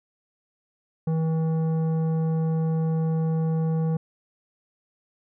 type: tone with tanh clipping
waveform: sine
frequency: 160.9 Hz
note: E3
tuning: 42 cents flat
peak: -23 dBFS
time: 1.07-3.97 s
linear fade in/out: 5 ms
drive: 11 dB
effects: none